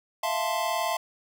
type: chord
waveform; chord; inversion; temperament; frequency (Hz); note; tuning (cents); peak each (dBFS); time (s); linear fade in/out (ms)
square; F major seventh; third; equal; 659.3 / 698.5 / 880 / 1046.5; E5 / F5 / A5 / C6; 0 / 0 / 0 / 0; -32; 0.23-0.97; 5
effects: none